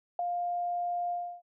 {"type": "tone with ADSR envelope", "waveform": "sine", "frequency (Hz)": 703, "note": "F5", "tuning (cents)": 11, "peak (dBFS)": -24, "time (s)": [0.19, 1.42], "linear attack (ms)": 3, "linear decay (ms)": 6, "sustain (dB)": -5, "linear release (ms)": 310, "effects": []}